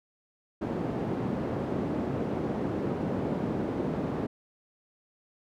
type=band-pass noise; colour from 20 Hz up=white; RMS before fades=-31 dBFS; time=0.61-4.27 s; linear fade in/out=10 ms; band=120 to 360 Hz; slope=12 dB/octave; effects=none